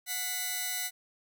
5% pulse tone pair together, 735.1 / 1999 Hz, F#5 / B6, -11 / +20 cents, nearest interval octave + perfect fourth, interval 1731 cents, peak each -27 / -22 dBFS, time 0.06-0.91 s, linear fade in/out 50 ms, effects none

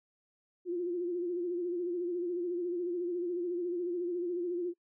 sine tone with vibrato, 351.3 Hz, F4, 10 cents sharp, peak -31 dBFS, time 0.65-4.74 s, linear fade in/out 50 ms, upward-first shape sine, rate 14 Hz, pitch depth 57 cents each way, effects noise-tail reverb RT60 0.1 s tail -25 dB re dry

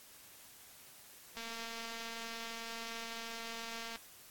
click train, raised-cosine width 0.2 ms, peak -27 dBFS, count 594, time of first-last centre 1.37-3.96 s, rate 229 Hz, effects white hiss -57 dBFS RMS until 4.3 s + AAC 64 kbps

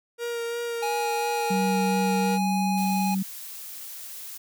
45% pulse tone with vibrato, 469.8 Hz, A#4, 13 cents sharp, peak -28 dBFS, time 0.18-2.39 s, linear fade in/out 50 ms, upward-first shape sine, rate 2.9 Hz, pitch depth 15 cents each way
square tone, 830.6 Hz, G#5, in tune, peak -27 dBFS, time 0.82-3.15 s, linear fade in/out 10 ms
sine tone with pitch glide, 190 to 191.21 Hz, F#3 to G3, +46 to -43 cents, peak -23 dBFS, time 1.5-3.23 s, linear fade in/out 10 ms, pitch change +11 cents, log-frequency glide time 2.04-2.34 s
blue noise, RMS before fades -39 dBFS, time 2.77-4.38 s, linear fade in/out 10 ms
effects none

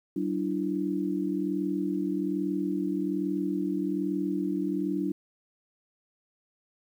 sine tone cluster, 189.3 / 296.1 / 337.3 Hz, F#3 / D4 / E4, +40 / +14 / +40 cents, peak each -32 / -29 / -32 dBFS, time 0.16-5.12 s, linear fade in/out 5 ms, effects 10-bit

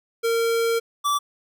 square tone pair in turn, 460 / 1159.1 Hz, A#4 / D6, -23 / -23 cents, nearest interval octave + major third, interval 1600 cents, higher second, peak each -20 dBFS, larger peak neither, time 0.23-0.8 / 1.04-1.19 s, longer first, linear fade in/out 20 ms, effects none

